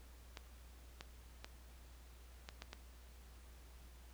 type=clicks; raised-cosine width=0.2 ms; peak=-29 dBFS; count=6; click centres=0.372 / 1.009 / 1.445 / 2.489 / 2.621 / 2.731 s; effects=added 60 Hz sine -56 dBFS peak until 4.13 s + pink hiss -65 dBFS RMS until 4.13 s